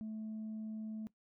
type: tone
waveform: sine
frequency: 217.8 Hz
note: A3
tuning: 17 cents flat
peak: -38 dBFS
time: 0.01-1.07 s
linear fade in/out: 0 ms
effects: noise-tail reverb RT60 0.1 s tail -19 dB re dry + tanh soft clip ceiling -38 dBFS